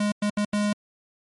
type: tone bursts at uneven times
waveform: square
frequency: 207.3 Hz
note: G#3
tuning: 3 cents flat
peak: -22 dBFS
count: 4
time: 0-0.12 / 0.22-0.3 / 0.37-0.45 / 0.53-0.73 s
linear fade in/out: 5 ms
effects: MP3 48 kbps